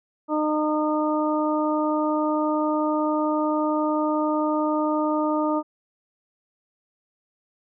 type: harmonic tone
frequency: 305.2 Hz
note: D#4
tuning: 33 cents flat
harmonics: 1 / 2 / 3 / 4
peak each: -23 / -26 / -28 / -29 dBFS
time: 0.28-5.63 s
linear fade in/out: 50 ms
effects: none